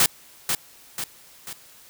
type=noise with echo; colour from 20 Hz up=white; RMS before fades=-17 dBFS; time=0-0.06 s; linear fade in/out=2 ms; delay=490 ms; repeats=3; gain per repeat=-6 dB; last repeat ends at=1.53 s; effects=white hiss -50 dBFS RMS until 1.89 s